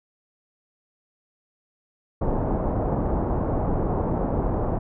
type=low-pass noise; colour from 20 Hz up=pink; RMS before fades=-24 dBFS; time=2.21-4.79 s; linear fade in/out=10 ms; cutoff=900 Hz; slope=24 dB/octave; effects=none